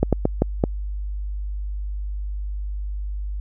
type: slowing click train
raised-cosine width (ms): 2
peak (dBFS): -3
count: 5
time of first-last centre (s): 0.03-0.639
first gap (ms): 97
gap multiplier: 1.31
effects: added 50 Hz sine -25 dBFS peak until 3.4 s